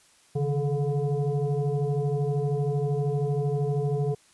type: tone with frequency modulation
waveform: sine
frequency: 138.59 Hz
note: C#3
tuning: in tune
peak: -23 dBFS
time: 0.35-4.15 s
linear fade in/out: 10 ms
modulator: 290 Hz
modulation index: 1.2
effects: white hiss -59 dBFS RMS until 4.33 s + resampled to 24000 Hz